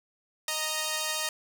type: tone pair together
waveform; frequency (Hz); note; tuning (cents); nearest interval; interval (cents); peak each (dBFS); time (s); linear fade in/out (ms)
5% pulse; 622.3 / 930.2; D#5 / A#5; 0 / -4; perfect fifth; 696; -20; 0.48-1.29; 2
effects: none